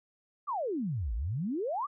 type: exponential two-way sweep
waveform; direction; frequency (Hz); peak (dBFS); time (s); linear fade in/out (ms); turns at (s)
sine; down then up; 1244.5 to 50.3 to 1244.5; -30; 0.47-1.87; 20; 1.14
effects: none